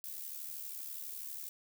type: noise with amplitude modulation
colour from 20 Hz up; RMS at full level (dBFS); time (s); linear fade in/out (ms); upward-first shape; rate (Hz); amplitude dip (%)
violet; -41; 0.04-1.49; 0; sine; 72.3; 60
effects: none